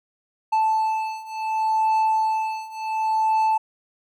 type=beating tone pair; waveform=triangle; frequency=877 / 877.69 Hz; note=A5 / A5; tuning=-6 / -5 cents; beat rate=0.69 Hz; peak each=-22 / -20 dBFS; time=0.52-3.58 s; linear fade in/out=10 ms; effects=none